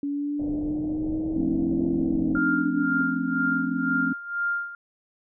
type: exponential two-way sweep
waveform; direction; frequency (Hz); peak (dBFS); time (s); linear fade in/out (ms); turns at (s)
sine; up then down; 283.3 to 336.2 to 283.3; -25; 0.03-3.01; 2; 1.9
type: low-pass noise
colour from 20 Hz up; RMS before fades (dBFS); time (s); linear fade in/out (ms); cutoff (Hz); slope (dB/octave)
pink; -36; 0.39-2.39; 5; 680; 48
type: chord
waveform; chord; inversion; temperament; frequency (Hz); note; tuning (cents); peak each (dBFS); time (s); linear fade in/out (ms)
sine; D minor seventh; first; equal with one note detuned; 174.61 / 220 / 261.6 / 287; F3 / A3 / C4 / D4; 0 / 0 / 0 / -40; -32 / -32 / -26 / -31; 1.36-4.13; 5
type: tone with tremolo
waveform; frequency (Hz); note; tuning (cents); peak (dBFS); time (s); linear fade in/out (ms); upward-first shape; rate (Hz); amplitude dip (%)
sine; 1400; F6; +4; -22; 2.35-4.75; 2; sine; 2; 80
effects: none